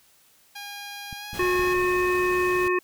10% pulse tone with pitch glide, 813 to 829.6 Hz, G#5 to G#5, -37 to -2 cents, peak -27 dBFS, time 0.55-1.74 s, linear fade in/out 10 ms, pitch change +35 cents, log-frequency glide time 1.16-1.26 s
clicks, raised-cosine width 5 ms, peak -27 dBFS, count 4, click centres 1.128 / 1.332 / 1.428 / 1.595 s
pink noise, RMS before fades -38 dBFS, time 1.34-2.68 s, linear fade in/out 0 ms
harmonic tone, 362.2 Hz, F#4, 37 cents flat, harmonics 1 / 3 / 5 / 7, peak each -22 / -27 / -29 / -30 dBFS, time 1.39-2.79 s, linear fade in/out 5 ms
effects white hiss -59 dBFS RMS until 2.83 s

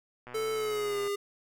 click train, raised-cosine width 0.5 ms, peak -30 dBFS, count 100, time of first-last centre 0.27-1.075 s, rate 123 Hz
square tone with pitch glide, 439.1 to 405 Hz, A4 to G#4, -4 to -43 cents, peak -30 dBFS, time 0.34-1.16 s, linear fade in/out 10 ms, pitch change -139 cents, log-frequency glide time 0.52-0.99 s
effects none

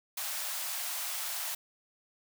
white high-pass noise, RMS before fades -36 dBFS, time 0.17-1.55 s, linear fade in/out 5 ms, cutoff 580 Hz, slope 96 dB/octave, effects none

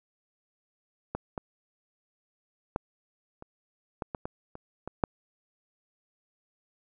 clicks, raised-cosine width 1 ms, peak -17 / -19 / -14 / -29 / -18 / -19 / -20 / -28 / -22 / -9 dBFS, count 10, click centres 1.15 / 1.378 / 2.761 / 3.424 / 4.022 / 4.148 / 4.255 / 4.554 / 4.876 / 5.038 s, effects none

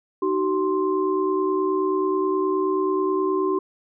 sine tone cluster, 310.2 / 379.6 / 1050 Hz, D#4 / F#4 / C6, -5 / +44 / +6 cents, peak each -26 / -21 / -27 dBFS, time 0.22-3.59 s, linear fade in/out 5 ms, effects none

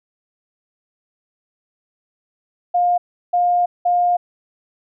sine tone bursts at uneven times, 708 Hz, F5, 23 cents sharp, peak -13 dBFS, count 3, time 2.74-2.98 / 3.33-3.66 / 3.85-4.17 s, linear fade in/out 10 ms, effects none

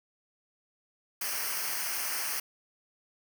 white noise with comb filter, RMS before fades -33 dBFS, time 1.21-2.4 s, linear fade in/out 5 ms, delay 0.27 ms, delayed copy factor -0.8, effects none

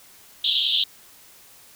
pink band-pass noise, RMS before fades -22 dBFS, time 0.44-0.84 s, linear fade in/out 5 ms, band 3000 to 3900 Hz, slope 96 dB/octave, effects white hiss -50 dBFS RMS until 1.75 s

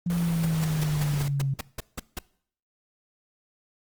sine exponential sweep, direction down, 175.1 to 135.3 Hz, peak -23 dBFS, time 0.06-1.54 s, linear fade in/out 5 ms
pink noise, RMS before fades -37 dBFS, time 0.1-1.28 s, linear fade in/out 0 ms
pink noise bursts, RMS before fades -32 dBFS, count 10, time 0.43-2.19 s, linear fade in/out 5 ms, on 23 ms, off 170 ms
effects noise-tail reverb RT60 0.6 s tail -22 dB re dry + Opus 24 kbps

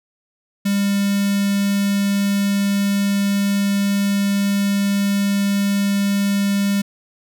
square tone with notch filter, 199.9 Hz, G3, 34 cents sharp, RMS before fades -18 dBFS, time 0.65-6.82 s, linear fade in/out 10 ms, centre 790 Hz, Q 0.54, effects none

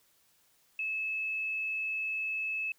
sine tone, 2600 Hz, E7, 24 cents flat, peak -31 dBFS, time 0.79-2.72 s, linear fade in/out 2 ms, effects white hiss -68 dBFS RMS until 2.78 s

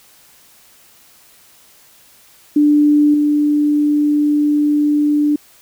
sine tone with level steps, 295.4 Hz, D4, 10 cents sharp, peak -8 / -11 dBFS, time 2.56-5.36 s, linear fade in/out 5 ms, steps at 3.14 s, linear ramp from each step 2 ms, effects white hiss -48 dBFS RMS until 5.61 s

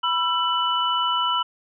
sine tone cluster, 985 / 1339 / 2981 Hz, B5 / E6 / F#7, -5 / +27 / +12 cents, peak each -24 dBFS, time 0.03-1.43 s, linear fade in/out 10 ms, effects none

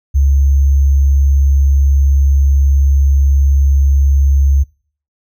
sine tone with sample-and-hold, 69.3 Hz, C#2, in tune, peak -7 dBFS, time 0.14-4.64 s, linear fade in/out 20 ms, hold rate 6300 Hz, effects noise-tail reverb RT60 0.5 s tail -26 dB re dry

